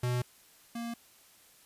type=tone pair in turn; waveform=square; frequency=123.47 / 233.8 Hz; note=B2 / A#3; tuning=0 / +5 cents; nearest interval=major seventh; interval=1105 cents; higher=second; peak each=-29 / -36 dBFS; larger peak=first; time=0.03-0.22 / 0.75-0.94 s; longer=neither; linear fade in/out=5 ms; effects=white hiss -60 dBFS RMS until 1.65 s + resampled to 32000 Hz